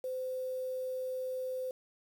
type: tone with quantisation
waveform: sine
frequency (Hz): 514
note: C5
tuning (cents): -31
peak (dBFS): -34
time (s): 0.04-1.71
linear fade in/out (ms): 2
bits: 9
effects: none